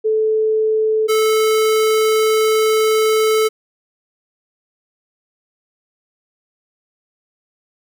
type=tone pair in turn; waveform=sine / square; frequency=436.1 / 436.1 Hz; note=A4 / A4; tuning=-15 / -15 cents; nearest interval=unison; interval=0 cents; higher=neither; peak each=-13 dBFS; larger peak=neither; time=0.04-1.08 / 1.08-3.49 s; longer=second; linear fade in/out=20 ms; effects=none